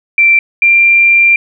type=tone pair in turn; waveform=sine; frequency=2349 / 2375 Hz; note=D7 / D7; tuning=0 / +19 cents; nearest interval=unison; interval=19 cents; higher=second; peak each=-4 dBFS; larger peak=neither; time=0.18-0.39 / 0.62-1.36 s; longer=second; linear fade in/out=2 ms; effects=none